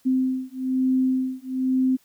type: beating tone pair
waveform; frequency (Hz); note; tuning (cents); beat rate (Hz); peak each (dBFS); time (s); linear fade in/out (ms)
sine; 258.8 / 259.9; C4 / C4; -19 / -11; 1.1; -23; 0.05-1.97; 20
effects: white hiss -61 dBFS RMS until 2.04 s